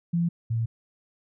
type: tone pair in turn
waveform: sine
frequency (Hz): 170.4 / 114.19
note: F3 / A#2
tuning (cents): -42 / -35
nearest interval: perfect fifth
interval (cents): 693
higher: first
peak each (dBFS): -21 / -23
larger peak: first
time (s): 0.13-0.29 / 0.5-0.66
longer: neither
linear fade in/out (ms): 10
effects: none